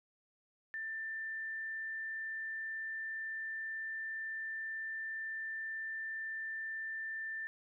sine tone, 1781 Hz, A6, 21 cents sharp, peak -38 dBFS, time 0.74-7.47 s, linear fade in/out 0 ms, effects none

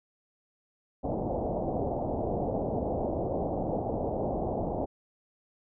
white low-pass noise, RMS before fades -31 dBFS, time 1.03-4.86 s, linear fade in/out 20 ms, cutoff 770 Hz, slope 48 dB/octave, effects none

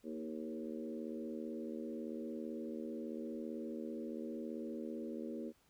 harmonic tone with a mistuned harmonic, 78 Hz, D#2, 5 cents sharp, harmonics 3 / 4 / 5 / 6 / 7, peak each -44 / -46 / -48 / -50 / -51 dBFS, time 0.03-5.53 s, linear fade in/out 50 ms, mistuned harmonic 4, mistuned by +16 cents, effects pink hiss -72 dBFS RMS until 5.69 s

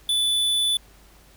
square tone, 3481 Hz, A7, 19 cents flat, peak -20 dBFS, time 0.09-0.77 s, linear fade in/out 2 ms, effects added 50 Hz sine -53 dBFS peak until 1.36 s + pink hiss -54 dBFS RMS until 1.36 s

